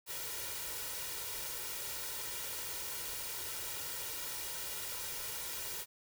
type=noise with comb filter; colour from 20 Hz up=white; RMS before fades=-41 dBFS; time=0.06-5.86 s; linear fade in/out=50 ms; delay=2.1 ms; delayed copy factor=+0.65; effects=none